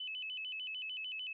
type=tone with vibrato; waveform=sine; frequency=2794 Hz; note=F7; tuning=in tune; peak=-39 dBFS; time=0-1.33 s; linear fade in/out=5 ms; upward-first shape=square; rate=6.7 Hz; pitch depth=130 cents each way; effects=none